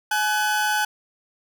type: tone pair together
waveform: 40% pulse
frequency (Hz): 844.7 / 1505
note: G#5 / F#6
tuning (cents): +29 / +29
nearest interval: minor seventh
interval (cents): 1000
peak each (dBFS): -22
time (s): 0.11-0.85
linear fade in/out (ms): 5
effects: none